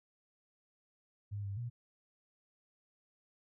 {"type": "tone with pitch steps", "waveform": "sine", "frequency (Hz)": [102.2, 99.4, 119.6], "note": ["G#2", "G2", "A#2"], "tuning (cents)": [-27, 25, 45], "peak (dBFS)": -37, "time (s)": [1.31, 1.7], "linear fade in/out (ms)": 20, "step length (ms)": 130, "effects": []}